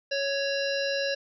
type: harmonic tone with a mistuned harmonic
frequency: 555 Hz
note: C#5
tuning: 2 cents sharp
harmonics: 1 / 3 / 5 / 7 / 9 / 10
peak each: -28 / -33 / -35 / -36 / -38 / -38 dBFS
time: 0.11-1.15 s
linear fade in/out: 10 ms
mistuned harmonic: 7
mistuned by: +53 cents
effects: none